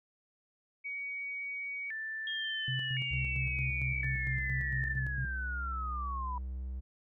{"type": "tone with vibrato", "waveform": "sine", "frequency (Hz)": 1995, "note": "B6", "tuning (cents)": 17, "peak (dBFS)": -36, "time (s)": [0.84, 5], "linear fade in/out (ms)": 20, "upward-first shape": "square", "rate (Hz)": 0.47, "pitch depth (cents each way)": 210}
{"type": "linear sweep", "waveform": "sine", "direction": "down", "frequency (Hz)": [3256, 971], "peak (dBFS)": -36, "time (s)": [2.27, 6.38], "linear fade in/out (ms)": 2}
{"type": "tone with tremolo", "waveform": "sine", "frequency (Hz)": 130, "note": "C3", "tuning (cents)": -11, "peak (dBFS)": -33, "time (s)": [2.68, 5.25], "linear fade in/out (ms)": 2, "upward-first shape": "square", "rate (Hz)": 4.4, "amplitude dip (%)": 60}
{"type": "tone with pitch glide", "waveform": "triangle", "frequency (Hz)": [67.1, 64.07], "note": ["C2", "C2"], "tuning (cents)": [44, -36], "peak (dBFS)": -34, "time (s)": [3.1, 6.81], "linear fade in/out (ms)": 20, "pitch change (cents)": -80, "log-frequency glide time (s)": [3.89, 3.97]}
{"effects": []}